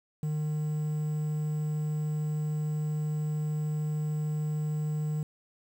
triangle tone with quantisation, 152.2 Hz, D#3, 38 cents flat, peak -26 dBFS, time 0.23-5.23 s, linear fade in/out 2 ms, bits 9, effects none

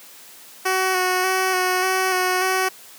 10% pulse tone with vibrato, 371.6 Hz, F#4, 7 cents sharp, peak -10 dBFS, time 0.65-2.69 s, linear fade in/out 10 ms, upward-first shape square, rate 1.7 Hz, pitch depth 19 cents each way, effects white hiss -44 dBFS RMS until 2.98 s + high-pass 200 Hz 12 dB/octave

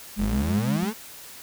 sine tone with tremolo, 207.7 Hz, G#3, in tune, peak -22 dBFS, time 0.16-0.92 s, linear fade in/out 50 ms, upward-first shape square, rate 5.8 Hz, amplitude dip 50%
35% pulse exponential sweep, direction up, 42 to 233.1 Hz, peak -23 dBFS, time 0.17-0.94 s, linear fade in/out 50 ms
clicks, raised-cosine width 3 ms, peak -26 dBFS, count 3, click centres 0.487 / 0.576 / 0.831 s
effects white hiss -43 dBFS RMS until 1.42 s

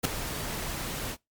pink noise with ADSR envelope, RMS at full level -22 dBFS, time 0.03-1.17 s, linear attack 22 ms, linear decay 3 ms, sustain -12 dB, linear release 58 ms, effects noise-tail reverb RT60 0.2 s tail -24 dB re dry + MP3 96 kbps

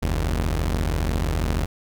sawtooth tone pair together, 46.13 / 77.78 Hz, F#1 / D#2, -4 / 0 cents, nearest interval major sixth, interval 904 cents, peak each -19 / -21 dBFS, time 0.02-1.66 s, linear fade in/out 10 ms, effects none

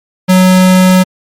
square tone, 185 Hz, F#3, in tune, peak -4 dBFS, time 0.28-1.04 s, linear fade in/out 20 ms, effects MP3 64 kbps

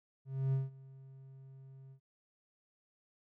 triangle tone with ADSR envelope, 134 Hz, C3, 42 cents sharp, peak -26 dBFS, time 0.25-2 s, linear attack 280 ms, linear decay 170 ms, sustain -23 dB, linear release 84 ms, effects none

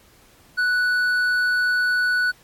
sine tone with hard clipping, 1480 Hz, F#6, in tune, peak -19 dBFS, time 0.57-2.32 s, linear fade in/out 20 ms, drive 5 dB, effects pink hiss -54 dBFS RMS until 2.43 s + AAC 64 kbps

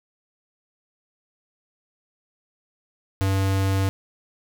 square tone, 96.7 Hz, G2, 23 cents flat, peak -20 dBFS, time 3.21-3.89 s, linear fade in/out 0 ms, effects none

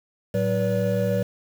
triangle tone cluster, 112.8 / 188.6 / 486.5 / 574 Hz, A2 / F#3 / B4 / D5, +44 / +33 / -26 / -40 cents, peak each -24 dBFS, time 0.34-1.23 s, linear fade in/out 5 ms, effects 7-bit

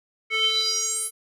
square tone with band-pass filter sweep, 440.4 Hz, A4, 2 cents sharp, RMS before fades -24 dBFS, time 0.3-1.11 s, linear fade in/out 50 ms, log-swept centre 2300 to 11000 Hz, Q 7.7, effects none

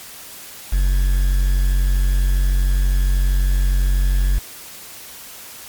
triangle tone with quantisation, 46.25 Hz, F#1, in tune, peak -11 dBFS, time 0.72-4.39 s, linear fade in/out 10 ms, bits 6, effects white hiss -37 dBFS RMS until 5.68 s + MP3 96 kbps

